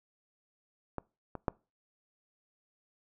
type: clicks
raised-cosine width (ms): 1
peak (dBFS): -21 / -25 / -14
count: 3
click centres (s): 0.983 / 1.353 / 1.482
effects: noise-tail reverb RT60 0.3 s tail -24 dB re dry